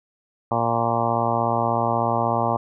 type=harmonic tone with a mistuned harmonic; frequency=116.54 Hz; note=A#2; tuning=in tune; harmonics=1 / 2 / 3 / 4 / 5 / 6 / 7 / 8 / 9 / 10; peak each=-28 / -29 / -32 / -31 / -27 / -26 / -26 / -28 / -28 / -31 dBFS; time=0.51-2.57 s; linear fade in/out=5 ms; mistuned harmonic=10; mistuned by=-18 cents; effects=none